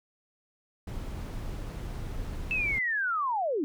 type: noise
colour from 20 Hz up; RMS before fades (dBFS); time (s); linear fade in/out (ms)
brown; -36; 0.87-2.79; 5
type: linear sweep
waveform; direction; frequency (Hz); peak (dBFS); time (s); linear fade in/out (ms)
sine; down; 2651 to 267.8; -26; 2.51-3.64; 0
effects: none